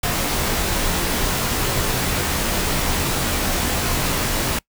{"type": "noise with comb filter", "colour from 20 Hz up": "pink", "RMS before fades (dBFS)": -21, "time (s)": [0.03, 4.59], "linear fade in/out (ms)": 5, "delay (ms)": 19, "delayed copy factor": -0.6, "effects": ["noise-tail reverb RT60 0.1 s tail -24 dB re dry"]}